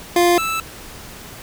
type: tone pair in turn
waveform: 25% pulse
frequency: 349.2 / 1318.4 Hz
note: F4 / E6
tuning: 0 / 0 cents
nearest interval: octave + major seventh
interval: 2300 cents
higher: second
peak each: -8 / -16 dBFS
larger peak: first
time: 0.16-0.38 / 0.38-0.6 s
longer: neither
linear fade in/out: 2 ms
effects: pink hiss -37 dBFS RMS until 1.42 s